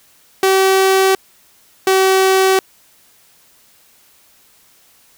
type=tone pair in turn; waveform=sawtooth; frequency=382.9 / 380.9 Hz; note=G4 / G4; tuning=-41 / -50 cents; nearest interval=unison; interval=9 cents; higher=first; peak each=-6 dBFS; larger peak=neither; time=0.43-1.15 / 1.87-2.59 s; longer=neither; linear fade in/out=2 ms; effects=white hiss -51 dBFS RMS until 5.17 s